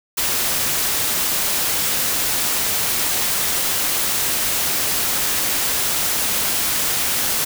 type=noise; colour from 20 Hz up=white; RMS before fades=-20 dBFS; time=0.17-7.45 s; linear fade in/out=10 ms; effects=none